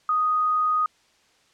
sine tone, 1244.5 Hz, D#6, in tune, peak -19 dBFS, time 0.09-0.86 s, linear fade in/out 2 ms, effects white hiss -61 dBFS RMS until 1.53 s + low-pass 6000 Hz 12 dB/octave

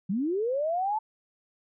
sine linear sweep, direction up, 174.61 to 886 Hz, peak -25 dBFS, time 0.09-0.99 s, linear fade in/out 10 ms, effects none

